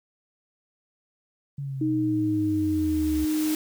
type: noise with exponential growth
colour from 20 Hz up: white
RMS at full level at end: -33 dBFS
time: 1.57-3.55 s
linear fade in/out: 1 ms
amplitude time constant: 430 ms
type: linear sweep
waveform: sine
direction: down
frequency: 142.2 to 69.1 Hz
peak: -29 dBFS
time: 1.58-3.25 s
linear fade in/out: 5 ms
type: tone with pitch glide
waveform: sine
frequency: 311.5 to 308.6 Hz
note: D#4 to D#4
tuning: +2 to -14 cents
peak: -22 dBFS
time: 1.81-3.55 s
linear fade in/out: 5 ms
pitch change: -16 cents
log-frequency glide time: 1.91-3.37 s
effects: none